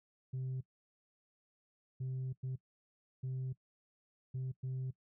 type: tone bursts at uneven times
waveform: sine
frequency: 130 Hz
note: C3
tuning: 11 cents flat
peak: -34 dBFS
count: 6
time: 0.33-0.61 / 2-2.33 / 2.43-2.56 / 3.23-3.53 / 4.34-4.52 / 4.63-4.91 s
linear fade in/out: 10 ms
effects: noise-tail reverb RT60 0.1 s tail -19 dB re dry + tanh soft clip ceiling -35 dBFS